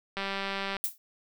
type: click train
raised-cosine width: 0.3 ms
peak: -17 dBFS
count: 118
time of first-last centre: 0.17-0.767 s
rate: 196 Hz
type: noise with exponential decay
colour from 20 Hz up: violet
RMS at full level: -25 dBFS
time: 0.84-0.98 s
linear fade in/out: 1 ms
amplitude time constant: 29 ms
effects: none